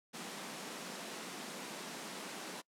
pink high-pass noise, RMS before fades -45 dBFS, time 0.13-2.62 s, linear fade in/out 20 ms, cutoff 170 Hz, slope 48 dB/octave, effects noise-tail reverb RT60 0.1 s tail -24 dB re dry + low-pass 10000 Hz 12 dB/octave

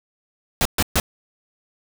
pink noise bursts, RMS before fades -18 dBFS, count 3, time 0.61-0.999 s, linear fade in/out 0 ms, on 43 ms, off 130 ms, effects none

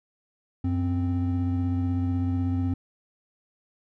triangle tone pair together, 92.5 / 261.4 Hz, F#2 / C4, 0 / -1 cents, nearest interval octave + tritone, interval 1799 cents, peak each -23 / -25 dBFS, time 0.64-2.74 s, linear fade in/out 5 ms, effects none

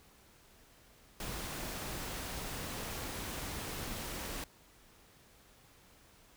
pink noise, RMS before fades -41 dBFS, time 1.2-4.44 s, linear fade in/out 2 ms, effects pink hiss -62 dBFS RMS until 6.36 s

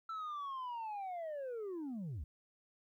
sine linear sweep, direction down, 1336 to 58.7 Hz, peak -37 dBFS, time 0.09-2.24 s, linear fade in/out 5 ms, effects tanh soft clip ceiling -39 dBFS + 13-bit

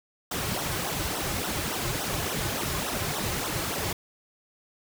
pink noise with flanger, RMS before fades -30 dBFS, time 0.31-3.93 s, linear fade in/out 5 ms, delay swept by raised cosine 0.42 to 4.42 ms, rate 3.5 Hz, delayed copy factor -1, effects none

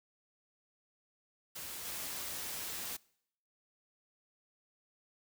white noise with level steps, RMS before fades -44 / -41 dBFS, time 1.55-2.97 s, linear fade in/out 10 ms, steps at 1.85 s, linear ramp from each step 10 ms, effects noise-tail reverb RT60 0.7 s tail -24 dB re dry

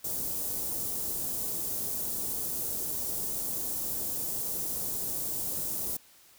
white band-stop noise, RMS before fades -33 dBFS, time 0.04-5.97 s, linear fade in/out 5 ms, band 530 to 8500 Hz, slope 12 dB/octave, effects white hiss -58 dBFS RMS until 6.38 s

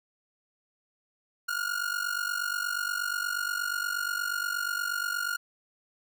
45% pulse ring-modulated tone, 1427 Hz, F6, 37 cents sharp, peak -26 dBFS, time 1.48-5.37 s, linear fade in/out 10 ms, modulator 24.2 Hz, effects none

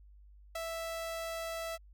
sawtooth tone with ADSR envelope, 659.3 Hz, E5, in tune, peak -30 dBFS, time 0.55-1.78 s, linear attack 7 ms, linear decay 9 ms, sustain -3 dB, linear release 34 ms, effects added 50 Hz sine -54 dBFS peak until 1.93 s

